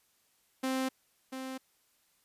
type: tone pair in turn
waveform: sawtooth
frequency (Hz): 262 / 262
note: C4 / C4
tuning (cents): +2 / +2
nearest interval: unison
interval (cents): 0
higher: neither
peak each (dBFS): -26 / -34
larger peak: first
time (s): 0.63-0.89 / 1.32-1.58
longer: neither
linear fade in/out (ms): 10
effects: white hiss -71 dBFS RMS until 2.24 s + resampled to 32000 Hz